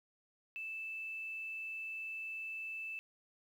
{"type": "tone with quantisation", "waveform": "sine", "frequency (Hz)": 2637, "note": "E7", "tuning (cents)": 0, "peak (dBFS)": -40, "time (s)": [0.56, 2.99], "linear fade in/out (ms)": 0, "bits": 11, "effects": []}